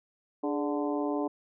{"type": "harmonic tone with a mistuned harmonic", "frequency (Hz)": 146.83, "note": "D3", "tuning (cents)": 0, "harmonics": [2, 3, 4, 5, 6, 7], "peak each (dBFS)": [-30, -34, -36, -38, -40, -41], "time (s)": [0.43, 1.28], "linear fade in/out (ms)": 10, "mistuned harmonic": 3, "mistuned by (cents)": -85, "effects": []}